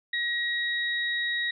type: tone pair together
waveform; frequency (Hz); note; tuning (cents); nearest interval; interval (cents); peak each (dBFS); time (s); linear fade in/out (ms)
sine; 1900 / 3800; A#6 / A#7; +33 / +33; octave; 1200; -27 / -31; 0.13-1.51; 5
effects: none